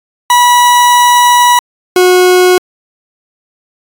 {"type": "tone pair in turn", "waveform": "40% pulse", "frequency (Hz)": [974, 364.1], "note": ["B5", "F#4"], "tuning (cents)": [-24, -28], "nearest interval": "octave + perfect fourth", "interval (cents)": 1704, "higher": "first", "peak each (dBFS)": -3, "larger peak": "neither", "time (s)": [[0.3, 1.59], [1.96, 2.58]], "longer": "first", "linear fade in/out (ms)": 2, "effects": ["AAC 64 kbps"]}